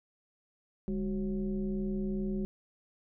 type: tone with frequency modulation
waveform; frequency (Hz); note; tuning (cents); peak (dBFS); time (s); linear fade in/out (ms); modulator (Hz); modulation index
sine; 201.2; G3; +45; -30; 0.88-2.45; 0; 170; 0.9
effects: none